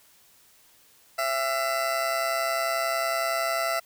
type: tone with amplitude modulation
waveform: 20% pulse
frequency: 670 Hz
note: E5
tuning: 28 cents sharp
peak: -17 dBFS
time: 1.18-3.8 s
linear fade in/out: 10 ms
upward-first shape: sine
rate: 131 Hz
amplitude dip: 55%
effects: white hiss -58 dBFS RMS until 3.85 s